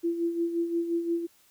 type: tone with tremolo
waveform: sine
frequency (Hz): 338.4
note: E4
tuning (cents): +45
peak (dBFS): -23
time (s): 0.03-1.27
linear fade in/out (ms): 20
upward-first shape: sine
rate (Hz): 5.7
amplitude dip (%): 60
effects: white hiss -62 dBFS RMS until 1.5 s